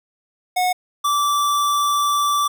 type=tone pair in turn; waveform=square; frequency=730 / 1163.8 Hz; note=F#5 / D6; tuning=-24 / -16 cents; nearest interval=minor sixth; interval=808 cents; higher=second; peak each=-17 dBFS; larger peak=neither; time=0.56-0.73 / 1.04-2.48 s; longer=second; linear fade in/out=10 ms; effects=none